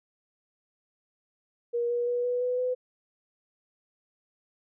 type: tone with pitch steps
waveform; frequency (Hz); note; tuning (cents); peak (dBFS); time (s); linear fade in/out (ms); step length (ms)
sine; 474.9 / 480.4 / 486 / 491.6 / 497.4 / 503.1; A#4 / B4 / B4 / B4 / B4 / B4; +32 / -48 / -28 / -8 / +12 / +32; -25; 1.73-2.75; 20; 170
effects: none